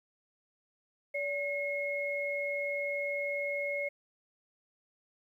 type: tone pair together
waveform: sine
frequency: 573.4 / 2165 Hz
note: D5 / C#7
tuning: -42 / -41 cents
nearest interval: octave + major seventh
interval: 2301 cents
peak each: -34 / -34 dBFS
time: 1.14-3.89 s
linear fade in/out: 10 ms
effects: 11-bit